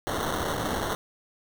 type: noise with sample-and-hold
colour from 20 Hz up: white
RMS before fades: -29 dBFS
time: 0.07-0.95 s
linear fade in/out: 0 ms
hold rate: 2450 Hz
effects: none